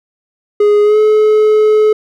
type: tone with pitch glide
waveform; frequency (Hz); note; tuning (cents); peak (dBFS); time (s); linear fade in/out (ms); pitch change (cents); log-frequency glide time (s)
triangle; 415.3 to 428.5; G#4 to A4; 0 to -46; -4; 0.6-1.93; 5; +54; 0.83-0.98
effects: none